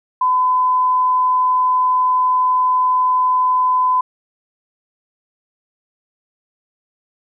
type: tone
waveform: sine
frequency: 1011 Hz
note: B5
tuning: 40 cents sharp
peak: -12 dBFS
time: 0.21-4.01 s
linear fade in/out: 5 ms
effects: none